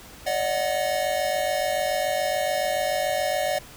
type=tone cluster; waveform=square; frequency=572 / 619 / 735 Hz; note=D5 / D#5 / F#5; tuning=-46 / -9 / -12 cents; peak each=-28 dBFS; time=0.26-3.59 s; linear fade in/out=10 ms; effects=pink hiss -45 dBFS RMS until 3.76 s